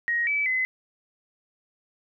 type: tone with pitch steps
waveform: sine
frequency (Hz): 1882 / 2301 / 2034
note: A#6 / D7 / C7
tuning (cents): +16 / -36 / -50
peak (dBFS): -22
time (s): 0.08-0.65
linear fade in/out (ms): 0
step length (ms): 190
effects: none